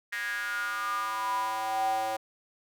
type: tone with high-pass filter sweep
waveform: square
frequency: 110 Hz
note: A2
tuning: in tune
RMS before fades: -31 dBFS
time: 0.12-2.17 s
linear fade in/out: 10 ms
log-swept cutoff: 1800 to 660 Hz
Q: 8.5
effects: none